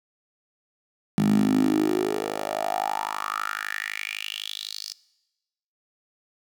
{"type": "tone with high-pass filter sweep", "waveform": "10% pulse", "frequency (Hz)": 51.9, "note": "G#1", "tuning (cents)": 0, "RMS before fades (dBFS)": -26, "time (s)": [1.18, 4.93], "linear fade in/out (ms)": 0, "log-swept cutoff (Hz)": [180, 5000], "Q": 6.3, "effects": ["noise-tail reverb RT60 1.0 s tail -21 dB re dry"]}